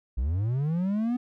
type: linear sweep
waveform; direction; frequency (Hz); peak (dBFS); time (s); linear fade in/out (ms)
triangle; up; 54.5 to 251; -22; 0.17-1.17; 10
effects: none